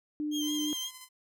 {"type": "tone", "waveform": "sine", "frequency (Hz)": 299.7, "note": "D4", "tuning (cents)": 35, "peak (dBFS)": -30, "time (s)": [0.2, 0.73], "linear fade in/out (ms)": 0}
{"type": "tone with vibrato", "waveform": "30% pulse", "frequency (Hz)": 3185, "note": "G7", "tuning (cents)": 27, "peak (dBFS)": -31, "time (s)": [0.31, 0.91], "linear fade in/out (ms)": 50, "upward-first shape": "sine", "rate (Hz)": 5.6, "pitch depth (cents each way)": 36}
{"type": "tone with tremolo", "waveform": "5% pulse", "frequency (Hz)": 1024, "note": "C6", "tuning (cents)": -38, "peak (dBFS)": -33, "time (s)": [0.41, 1.09], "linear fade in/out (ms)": 50, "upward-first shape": "square", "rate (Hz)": 15, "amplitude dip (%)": 35}
{"effects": []}